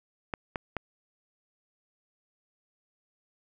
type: clicks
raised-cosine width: 0.5 ms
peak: -16 dBFS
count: 3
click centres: 0.338 / 0.558 / 0.767 s
effects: none